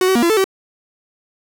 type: tone with pitch steps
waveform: 45% pulse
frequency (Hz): 370.3 / 378.9 / 237.4 / 339.8 / 438.7 / 383.4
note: F#4 / F#4 / A#3 / F4 / A4 / G4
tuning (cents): +1 / +41 / +32 / -47 / -5 / -38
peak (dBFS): -12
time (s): 0.01-0.442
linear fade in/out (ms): 2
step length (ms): 72
effects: none